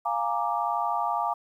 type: chord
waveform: sine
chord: Bb dominant seventh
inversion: second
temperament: equal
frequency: 698.5 / 830.6 / 932.3 / 1174.7 Hz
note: F5 / Ab5 / Bb5 / D6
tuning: 0 / 0 / 0 / 0 cents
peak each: -30 dBFS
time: 0.05-1.34 s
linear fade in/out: 10 ms
effects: 10-bit